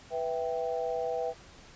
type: chord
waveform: sine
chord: E minor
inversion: second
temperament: equal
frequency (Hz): 493.9 / 659.3 / 784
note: B4 / E5 / G5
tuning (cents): 0 / 0 / 0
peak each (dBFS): -32 / -34 / -36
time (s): 0.1-1.34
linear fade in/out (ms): 50
effects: pink hiss -53 dBFS RMS until 1.75 s + resampled to 16000 Hz